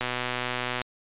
click train, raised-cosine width 0.3 ms, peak -12 dBFS, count 101, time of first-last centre 0.01-0.816 s, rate 124 Hz, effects resampled to 8000 Hz

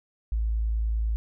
sine tone, 55 Hz, A1, in tune, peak -23 dBFS, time 0.32-1.16 s, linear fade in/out 0 ms, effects none

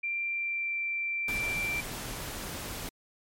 sine tone with pitch glide, 2366 to 2350 Hz, D7 to D7, +12 to +1 cents, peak -29 dBFS, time 0.03-1.81 s, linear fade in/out 10 ms, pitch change -11 cents, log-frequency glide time 0.23-0.77 s
pink noise, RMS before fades -38 dBFS, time 1.28-2.89 s, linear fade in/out 2 ms
effects MP3 64 kbps

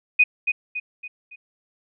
sine tone with echo, 2489 Hz, D#7, in tune, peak -11 dBFS, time 0.19-0.24 s, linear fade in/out 10 ms, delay 280 ms, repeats 4, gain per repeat -7 dB, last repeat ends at 1.36 s, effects none

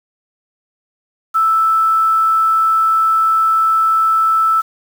sine tone with quantisation, 1318.5 Hz, E6, in tune, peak -10 dBFS, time 1.34-4.62 s, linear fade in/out 20 ms, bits 6, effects none

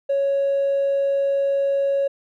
sine tone with hard clipping, 554.4 Hz, C#5, in tune, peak -18 dBFS, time 0.09-2.08 s, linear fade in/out 10 ms, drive 1 dB, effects none

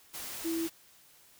sine tone in noise, 329.6 Hz, E4, in tune, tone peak -30 dBFS, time 0.44-0.68 s, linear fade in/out 20 ms, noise white, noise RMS -41 dBFS, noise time 0.13-0.7 s, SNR +8 dB, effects white hiss -60 dBFS RMS until 1.39 s

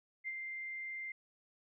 sine tone with ADSR envelope, 2093 Hz, C7, in tune, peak -36 dBFS, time 0.24-1.12 s, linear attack 36 ms, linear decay 42 ms, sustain -4 dB, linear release 4 ms, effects none

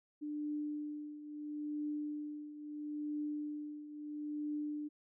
sine tone with tremolo, 297.8 Hz, D4, 24 cents sharp, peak -35 dBFS, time 0.21-4.89 s, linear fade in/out 20 ms, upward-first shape triangle, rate 0.75 Hz, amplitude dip 75%, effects none

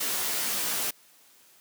white noise with comb filter, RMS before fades -29 dBFS, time 0-0.91 s, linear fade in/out 10 ms, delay 16 ms, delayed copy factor +0.65, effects white hiss -58 dBFS RMS until 1.6 s + high-pass 150 Hz 12 dB/octave

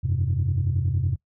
sine chord, F suspended second, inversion none, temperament equal, 87.31 / 98 / 130.81 Hz, F2 / G2 / C3, 0 / 0 / 0 cents, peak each -24 dBFS, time 0.03-1.16 s, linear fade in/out 20 ms, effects noise-tail reverb RT60 0.1 s tail -21 dB re dry + tanh soft clip ceiling -15 dBFS

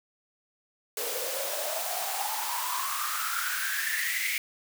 white noise with high-pass filter sweep, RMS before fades -31 dBFS, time 0.97-4.38 s, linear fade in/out 2 ms, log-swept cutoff 450 to 2200 Hz, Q 9.9, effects none

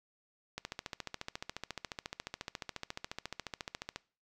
click train, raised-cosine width 0.2 ms, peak -21 dBFS, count 49, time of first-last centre 0.58-3.96 s, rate 14.2 Hz, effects noise-tail reverb RT60 0.4 s tail -22 dB re dry

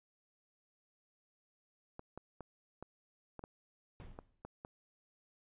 clicks, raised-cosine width 1 ms, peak -32 dBFS, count 9, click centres 1.994 / 2.176 / 2.407 / 2.826 / 3.393 / 3.439 / 4.189 / 4.45 / 4.649 s
brown noise with exponential decay, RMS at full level -44 dBFS, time 4-4.42 s, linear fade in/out 0 ms, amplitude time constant 91 ms
effects resampled to 8000 Hz

